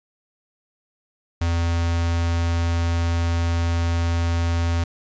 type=tone with notch filter; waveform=square; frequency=84.5 Hz; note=E2; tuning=43 cents sharp; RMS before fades=-21 dBFS; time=1.41-4.84 s; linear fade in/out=5 ms; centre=360 Hz; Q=1.5; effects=resampled to 16000 Hz + 9-bit